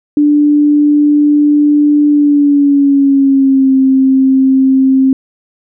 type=tone with pitch glide; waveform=sine; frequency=294.4 to 265.3 Hz; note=D4 to C4; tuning=+4 to +24 cents; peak=-5 dBFS; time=0.17-5.13 s; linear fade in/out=2 ms; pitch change=-180 cents; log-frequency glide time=2.08-3.74 s; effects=none